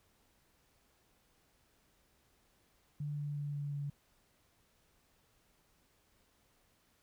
sine tone with pitch steps, 146.83 / 145.9 / 144.98 / 144.06 / 143.15 Hz, D3 / D3 / D3 / D3 / D3, 0 / -11 / -22 / -33 / -44 cents, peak -36 dBFS, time 3-3.9 s, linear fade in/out 5 ms, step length 180 ms, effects pink hiss -72 dBFS RMS until 7.02 s

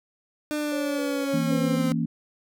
30% pulse linear sweep, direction down, 301.3 to 258.1 Hz, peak -23 dBFS, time 0.51-1.92 s, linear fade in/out 0 ms
sine tone with vibrato, 523.3 Hz, C5, in tune, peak -31 dBFS, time 0.72-1.77 s, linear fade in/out 2 ms, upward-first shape square, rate 1.9 Hz, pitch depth 74 cents each way
sine chord, A# diminished, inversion second, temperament equal, 164.81 / 233.1 / 277.2 Hz, E3 / A#3 / C#4, 0 / 0 / 0 cents, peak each -26 / -26 / -31 dBFS, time 1.33-2.06 s, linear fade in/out 10 ms
effects none

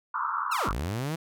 white band-pass noise, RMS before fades -30 dBFS, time 0.14-0.72 s, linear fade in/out 5 ms, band 940 to 1400 Hz, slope 96 dB/octave
sawtooth linear two-way sweep, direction down then up, 1444 to 41.2 to 168.6 Hz, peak -25 dBFS, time 0.51-1.16 s, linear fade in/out 10 ms, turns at 0.69 s
effects none

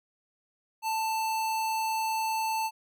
square tone, 885 Hz, A5, 10 cents sharp, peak -28 dBFS, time 0.82-2.71 s, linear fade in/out 50 ms, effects none

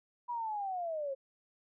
sine linear sweep, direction down, 980 to 527 Hz, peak -34 dBFS, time 0.28-1.15 s, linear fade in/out 20 ms, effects none

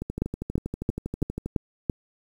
two click trains, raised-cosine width 3 ms, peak -10 / -17 dBFS, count 6 / 19, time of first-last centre 0.22-1.898 / 0.02-1.46 s, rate 2.98 / 12.5 Hz, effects 8-bit

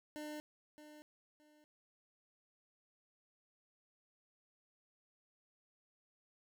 25% pulse tone with echo, 301.2 Hz, D4, 44 cents sharp, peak -40 dBFS, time 0.16-0.4 s, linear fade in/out 0 ms, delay 620 ms, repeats 2, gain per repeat -11 dB, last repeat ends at 1.64 s, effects none

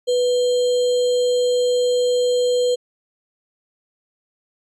sine tone with sample-and-hold, 493.9 Hz, B4, in tune, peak -15 dBFS, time 0.07-2.76 s, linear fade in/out 20 ms, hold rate 3675 Hz, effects resampled to 22050 Hz

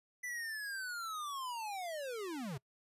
square linear sweep, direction down, 2000 to 120.2 Hz, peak -40 dBFS, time 0.23-2.58 s, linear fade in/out 10 ms, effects noise-tail reverb RT60 0.1 s tail -24 dB re dry + resampled to 32000 Hz

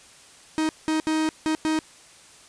45% pulse tone bursts at uneven times, 314 Hz, D#4, 16 cents sharp, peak -21 dBFS, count 5, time 0.58-0.69 / 0.88-1 / 1.07-1.29 / 1.46-1.55 / 1.65-1.79 s, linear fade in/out 0 ms, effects white hiss -50 dBFS RMS until 2.48 s + resampled to 22050 Hz

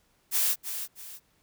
blue noise with echo, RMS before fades -25 dBFS, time 0.31-0.56 s, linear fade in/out 50 ms, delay 320 ms, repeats 2, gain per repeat -9 dB, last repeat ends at 1.2 s, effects pink hiss -68 dBFS RMS until 1.42 s

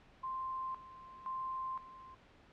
sine tone with tremolo, 1046.5 Hz, C6, in tune, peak -37 dBFS, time 0.23-2.15 s, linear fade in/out 10 ms, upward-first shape square, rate 0.97 Hz, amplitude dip 80%, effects pink hiss -62 dBFS RMS until 2.52 s + low-pass 3000 Hz 12 dB/octave

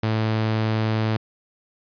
sawtooth tone, 110 Hz, A2, in tune, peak -16 dBFS, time 0.03-1.17 s, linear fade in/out 5 ms, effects resampled to 11025 Hz

